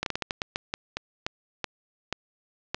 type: slowing click train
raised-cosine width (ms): 0.2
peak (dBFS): -10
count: 14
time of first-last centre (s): 0.03-2.745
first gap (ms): 32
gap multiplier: 1.28
effects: low-pass 5000 Hz 12 dB/octave